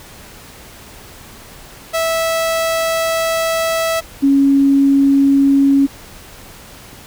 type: tone pair in turn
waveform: sawtooth / sine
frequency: 655 / 276.5 Hz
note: E5 / C#4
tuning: -11 / -4 cents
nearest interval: octave + minor third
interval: 1493 cents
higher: first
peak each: -11 / -8 dBFS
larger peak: second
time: 1.93-4.01 / 4.22-5.87 s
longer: first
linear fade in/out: 20 ms
effects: pink hiss -38 dBFS RMS until 7.06 s